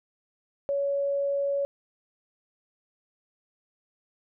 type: tone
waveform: sine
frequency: 561 Hz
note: C#5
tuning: 21 cents sharp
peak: -24 dBFS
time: 0.69-1.65 s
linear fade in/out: 0 ms
effects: none